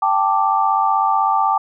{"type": "chord", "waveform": "sine", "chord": "G suspended second", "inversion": "none", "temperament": "equal", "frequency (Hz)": [784, 880, 1174.7], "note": ["G5", "A5", "D6"], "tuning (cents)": [0, 0, 0], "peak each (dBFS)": -18, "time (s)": [0.02, 1.58], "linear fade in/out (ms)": 5, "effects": []}